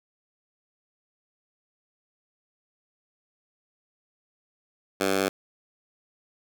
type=tone with high-pass filter; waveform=10% pulse; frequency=96.7 Hz; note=G2; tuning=23 cents flat; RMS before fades=-25 dBFS; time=5-5.29 s; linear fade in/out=10 ms; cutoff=300 Hz; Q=0.69; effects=none